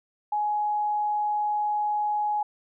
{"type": "tone", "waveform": "sine", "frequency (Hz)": 838, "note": "G#5", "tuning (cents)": 15, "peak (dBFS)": -23, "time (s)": [0.32, 2.43], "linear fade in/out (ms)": 5, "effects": []}